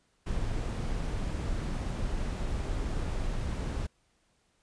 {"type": "noise", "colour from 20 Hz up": "brown", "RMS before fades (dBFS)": -32, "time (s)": [0.26, 3.87], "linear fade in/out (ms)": 10, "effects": ["pink hiss -71 dBFS RMS until 4.62 s", "resampled to 22050 Hz"]}